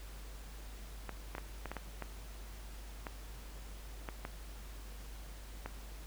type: clicks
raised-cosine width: 0.5 ms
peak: -25 dBFS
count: 11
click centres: 1.093 / 1.351 / 1.382 / 1.657 / 1.716 / 1.767 / 2.023 / 3.068 / 4.088 / 4.251 / 5.66 s
effects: added 50 Hz sine -46 dBFS peak until 6.06 s + pink hiss -55 dBFS RMS until 6.06 s